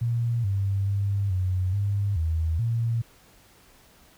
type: tone with pitch steps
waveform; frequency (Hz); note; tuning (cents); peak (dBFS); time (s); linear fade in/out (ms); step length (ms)
sine; 117.7 / 98.4 / 99.8 / 92.3 / 100.8 / 80.7 / 115.7; A#2 / G2 / G2 / F#2 / G2 / E2 / A#2; +17 / +7 / +32 / -4 / +49 / -36 / -13; -22; 0.01-3.02; 10; 430
effects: pink hiss -56 dBFS RMS until 4.17 s